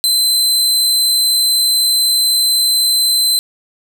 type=tone; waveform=sawtooth; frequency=4066 Hz; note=B7; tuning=50 cents sharp; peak=-8 dBFS; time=0.04-3.39 s; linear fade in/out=0 ms; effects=none